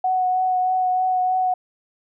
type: tone with vibrato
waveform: sine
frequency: 740 Hz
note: F#5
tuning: in tune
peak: -17 dBFS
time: 0.04-1.54 s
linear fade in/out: 5 ms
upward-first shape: triangle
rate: 3.2 Hz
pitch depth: 17 cents each way
effects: none